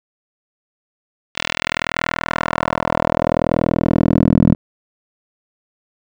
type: tone with band-pass filter sweep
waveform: 10% pulse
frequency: 40.65 Hz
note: E1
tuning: 23 cents flat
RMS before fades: -17 dBFS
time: 1.35-4.55 s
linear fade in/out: 10 ms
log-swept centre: 3100 to 210 Hz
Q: 1.4
effects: none